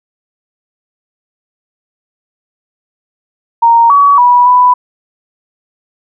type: tone with pitch steps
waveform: sine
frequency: 929 / 1133 / 977 / 992 Hz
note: A#5 / C#6 / B5 / B5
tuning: -6 / +37 / -19 / +7 cents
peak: -3 dBFS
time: 3.62-4.74 s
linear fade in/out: 10 ms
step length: 280 ms
effects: none